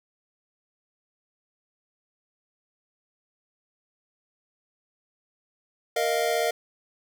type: chord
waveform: square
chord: Bb suspended fourth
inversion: none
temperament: equal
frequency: 466.2 / 622.3 / 698.5 Hz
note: Bb4 / Eb5 / F5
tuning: 0 / 0 / 0 cents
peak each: -28 dBFS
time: 5.96-6.51 s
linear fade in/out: 5 ms
effects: none